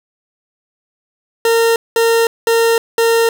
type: tone bursts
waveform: 40% pulse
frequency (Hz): 459.1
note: A#4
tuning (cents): -26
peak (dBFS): -9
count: 4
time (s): 1.45-3.29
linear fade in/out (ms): 2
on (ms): 310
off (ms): 200
effects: none